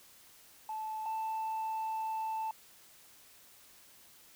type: tone pair in turn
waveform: sine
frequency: 872 / 882.6 Hz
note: A5 / A5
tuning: -16 / +5 cents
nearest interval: unison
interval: 21 cents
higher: second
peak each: -35 / -31 dBFS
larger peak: second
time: 0.69-1.06 / 1.06-2.51 s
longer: second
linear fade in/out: 2 ms
effects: tanh soft clip ceiling -32 dBFS + white hiss -59 dBFS RMS until 4.35 s